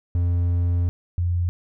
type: tone pair in turn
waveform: triangle / sine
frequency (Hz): 87.31 / 87.63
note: F2 / F2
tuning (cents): 0 / +6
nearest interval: unison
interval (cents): 6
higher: second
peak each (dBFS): -16 / -19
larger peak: first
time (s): 0.15-0.89 / 1.18-1.49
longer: first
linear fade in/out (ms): 0
effects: none